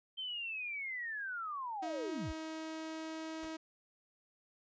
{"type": "linear sweep", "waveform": "sine", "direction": "down", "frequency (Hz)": [3136, 30.87], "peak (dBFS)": -38, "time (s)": [0.17, 2.33], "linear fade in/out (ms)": 20}
{"type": "tone with pitch glide", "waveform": "sawtooth", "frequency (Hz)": [317.6, 319.4], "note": ["D#4", "D#4"], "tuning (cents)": [36, 45], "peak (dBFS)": -37, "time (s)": [1.82, 3.57], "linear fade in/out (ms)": 10, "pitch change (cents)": 9, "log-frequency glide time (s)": [2.37, 3.37]}
{"type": "noise with exponential decay", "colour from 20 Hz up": "pink", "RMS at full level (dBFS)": -48, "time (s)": [3.43, 3.56], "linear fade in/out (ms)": 1, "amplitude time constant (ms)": 27}
{"effects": ["resampled to 16000 Hz"]}